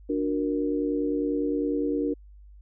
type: chord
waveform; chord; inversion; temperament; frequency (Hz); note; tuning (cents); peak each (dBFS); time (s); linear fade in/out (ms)
sine; D augmented; none; equal with one note detuned; 293.7 / 363.6 / 466.2; D4 / F#4 / A#4; 0 / -30 / 0; -26 / -31 / -29; 0.09-2.14; 10
effects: added 50 Hz sine -46 dBFS peak until 2.61 s